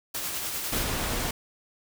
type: noise with tremolo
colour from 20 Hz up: white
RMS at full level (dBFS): -31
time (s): 0.14-0.84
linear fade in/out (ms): 10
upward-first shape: sine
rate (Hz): 10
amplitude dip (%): 30
type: noise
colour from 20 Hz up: pink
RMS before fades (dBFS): -29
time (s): 0.72-1.31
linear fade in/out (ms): 5
effects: none